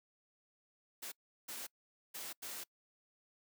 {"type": "noise bursts at uneven times", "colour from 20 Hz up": "white", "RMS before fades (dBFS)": -45, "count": 4, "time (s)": [[1.02, 1.12], [1.48, 1.67], [2.14, 2.33], [2.42, 2.64]], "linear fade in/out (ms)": 10, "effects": ["noise-tail reverb RT60 0.1 s tail -25 dB re dry", "high-pass 200 Hz 12 dB/octave"]}